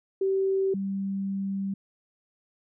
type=tone pair in turn; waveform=sine; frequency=385.7 / 195.54 Hz; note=G4 / G3; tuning=-28 / -4 cents; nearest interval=octave; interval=1176 cents; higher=first; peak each=-22 / -27 dBFS; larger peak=first; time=0.21-0.74 / 0.74-1.74 s; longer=second; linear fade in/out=5 ms; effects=none